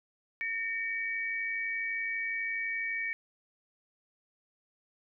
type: tone pair together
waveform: sine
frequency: 1828 / 2273 Hz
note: A#6 / C#7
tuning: -34 / +43 cents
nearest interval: major third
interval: 377 cents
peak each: -35 / -33 dBFS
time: 0.41-3.13 s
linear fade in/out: 0 ms
effects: none